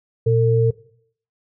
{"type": "tone pair together", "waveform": "sine", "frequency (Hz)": [118.32, 451.9], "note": ["A#2", "A4"], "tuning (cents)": [26, 46], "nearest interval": "octave + major seventh", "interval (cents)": 2320, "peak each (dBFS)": -16, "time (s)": [0.26, 0.71], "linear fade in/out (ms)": 10, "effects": ["noise-tail reverb RT60 0.6 s tail -19 dB re dry"]}